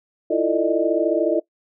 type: tone cluster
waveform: sine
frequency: 326.1 / 345.6 / 446.8 / 594 / 628 Hz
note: E4 / F4 / A4 / D5 / D#5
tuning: -19 / -18 / +27 / +20 / +16 cents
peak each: -23 dBFS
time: 0.3-1.4 s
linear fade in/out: 10 ms
effects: noise-tail reverb RT60 0.1 s tail -19 dB re dry